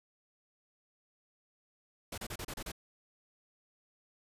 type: noise bursts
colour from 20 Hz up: pink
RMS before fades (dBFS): -41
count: 7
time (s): 2.12-2.718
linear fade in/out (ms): 5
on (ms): 58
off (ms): 32
effects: resampled to 32000 Hz